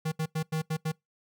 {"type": "tone bursts at uneven times", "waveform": "square", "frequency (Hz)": 158.1, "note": "D#3", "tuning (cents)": 28, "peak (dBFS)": -28, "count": 6, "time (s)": [[0.05, 0.12], [0.19, 0.26], [0.35, 0.43], [0.52, 0.62], [0.7, 0.77], [0.85, 0.92]], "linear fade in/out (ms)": 10, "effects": ["noise-tail reverb RT60 0.2 s tail -26 dB re dry"]}